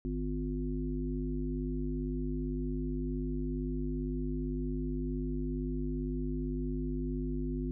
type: harmonic tone with a mistuned harmonic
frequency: 51 Hz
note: G#1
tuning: 31 cents flat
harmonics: 1 / 3 / 5 / 7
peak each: -35 / -40 / -36 / -41 dBFS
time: 0.05-7.71 s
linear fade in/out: 0 ms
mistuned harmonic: 7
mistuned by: -22 cents
effects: none